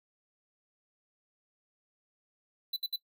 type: tone bursts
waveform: square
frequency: 3990 Hz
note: B7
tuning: 17 cents sharp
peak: -32 dBFS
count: 3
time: 2.73-2.96 s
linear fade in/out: 5 ms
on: 34 ms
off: 64 ms
effects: noise-tail reverb RT60 0.1 s tail -18 dB re dry